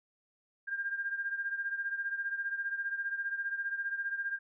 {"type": "beating tone pair", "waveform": "sine", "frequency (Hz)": [1600, 1615], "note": ["G6", "G#6"], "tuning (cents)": [35, -49], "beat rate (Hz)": 15, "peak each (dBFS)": [-34, -39], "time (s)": [0.67, 4.39], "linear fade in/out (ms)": 20, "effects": []}